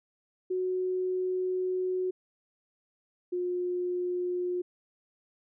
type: tone pair in turn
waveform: sine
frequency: 368.9 / 358 Hz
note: F#4 / F4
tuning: -5 / +43 cents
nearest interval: minor second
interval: 52 cents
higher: first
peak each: -27 / -28 dBFS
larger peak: first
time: 0.5-2.11 / 3.32-4.62 s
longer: first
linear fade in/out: 10 ms
effects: none